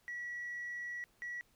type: tone bursts at uneven times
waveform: sine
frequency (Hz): 1934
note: B6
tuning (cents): -37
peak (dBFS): -38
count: 2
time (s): 0.08-1.04 / 1.22-1.41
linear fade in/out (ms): 0
effects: tanh soft clip ceiling -36 dBFS + pink hiss -71 dBFS RMS until 1.55 s